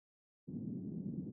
pink band-pass noise, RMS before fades -43 dBFS, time 0.47-1.32 s, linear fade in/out 20 ms, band 150 to 270 Hz, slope 24 dB/octave, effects none

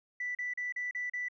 sine tone bursts, 1975.5 Hz, B6, in tune, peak -32 dBFS, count 6, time 0.2-1.285 s, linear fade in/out 5 ms, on 150 ms, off 37 ms, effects tanh soft clip ceiling -28 dBFS

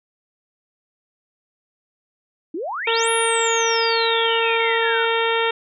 sine exponential two-way sweep, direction up then down, 293.7 to 10548 to 1400 Hz, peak -24 dBFS, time 2.54-5.06 s, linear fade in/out 5 ms, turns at 3.1 s
harmonic tone, 457 Hz, A#4, 34 cents flat, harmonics 1 / 2 / 3 / 4 / 5 / 6 / 7 / 8, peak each -21 / -24 / -26 / -27 / -28 / -29 / -29 / -30 dBFS, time 2.87-5.51 s, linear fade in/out 5 ms
effects none

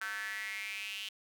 square tone with high-pass filter sweep, 102.2 Hz, G#2, 27 cents flat, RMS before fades -40 dBFS, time 0.01-1.09 s, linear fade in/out 5 ms, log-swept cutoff 1500 to 3000 Hz, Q 6.3, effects none

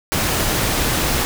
pink noise, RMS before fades -19 dBFS, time 0.12-1.25 s, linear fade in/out 0 ms, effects none

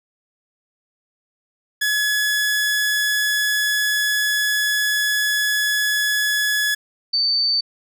sawtooth / sine tone pair in turn, 1697 / 4562 Hz, G#6 / C#8, +37 / +49 cents, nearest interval octave + perfect fourth, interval 1712 cents, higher second, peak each -14 / -16 dBFS, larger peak first, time 1.81-6.75 / 7.13-7.61 s, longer first, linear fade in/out 10 ms, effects none

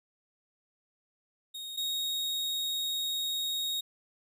40% pulse tone pair in turn, 3731 / 3755 Hz, A#7 / A#7, +1 / +12 cents, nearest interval unison, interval 11 cents, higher second, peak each -37 / -29 dBFS, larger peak second, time 1.54-1.77 / 1.77-3.81 s, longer second, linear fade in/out 10 ms, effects none

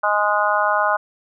harmonic tone, 207.7 Hz, G#3, in tune, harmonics 3 / 4 / 5 / 6 / 7, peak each -22 / -22 / -22 / -22 / -22 dBFS, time 0.03-0.97 s, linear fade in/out 10 ms, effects none

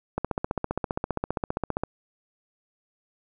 click train, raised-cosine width 1 ms, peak -12 dBFS, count 26, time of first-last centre 0.18-1.836 s, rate 15.1 Hz, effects none

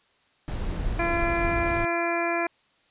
brown noise, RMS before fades -29 dBFS, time 0.48-1.85 s, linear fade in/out 0 ms
harmonic tone, 340.3 Hz, F4, 45 cents flat, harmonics 1 / 2 / 3 / 4 / 5 / 6 / 7, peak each -29 / -28 / -32 / -35 / -33 / -37 / -31 dBFS, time 0.99-2.47 s, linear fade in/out 5 ms
effects white hiss -64 dBFS RMS until 2.9 s + resampled to 8000 Hz

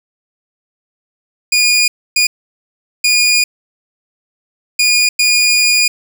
20% pulse tone bursts at uneven times, 2442 Hz, D#7, 33 cents flat, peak -4 dBFS, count 5, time 1.52-1.88 / 2.16-2.27 / 3.04-3.44 / 4.79-5.09 / 5.19-5.88 s, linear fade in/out 5 ms, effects none

